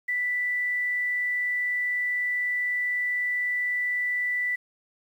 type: tone with quantisation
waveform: sine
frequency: 1976 Hz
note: B6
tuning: in tune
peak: -24 dBFS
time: 0.08-4.56 s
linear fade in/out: 10 ms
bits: 9
effects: none